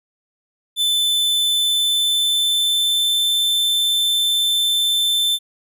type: tone with pitch glide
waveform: 45% pulse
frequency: 3520 to 3542 Hz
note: A7 to A7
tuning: 0 to +11 cents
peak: -15 dBFS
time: 0.76-5.39 s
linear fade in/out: 50 ms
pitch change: +11 cents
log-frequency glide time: 1.55-3.27 s
effects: none